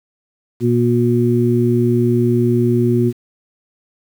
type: harmonic tone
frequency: 120 Hz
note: B2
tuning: 49 cents flat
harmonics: 1 / 2 / 3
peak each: -16 / -16 / -16 dBFS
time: 0.6-3.13 s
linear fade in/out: 50 ms
effects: 7-bit